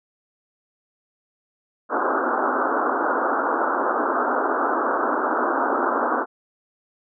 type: band-pass noise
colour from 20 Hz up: white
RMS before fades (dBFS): -22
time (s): 1.89-6.26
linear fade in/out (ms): 50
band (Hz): 240 to 1500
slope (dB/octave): 96
effects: none